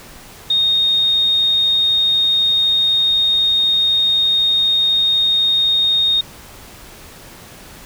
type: tone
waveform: sine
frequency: 3704 Hz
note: A#7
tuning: 12 cents flat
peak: -12 dBFS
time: 0.5-6.21 s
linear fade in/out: 5 ms
effects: pink hiss -39 dBFS RMS until 7.85 s